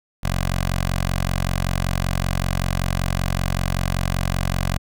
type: tone with notch filter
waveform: 10% pulse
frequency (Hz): 45.23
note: F#1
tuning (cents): -39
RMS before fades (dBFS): -22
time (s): 0.23-4.78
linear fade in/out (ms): 10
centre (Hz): 310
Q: 0.73
effects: none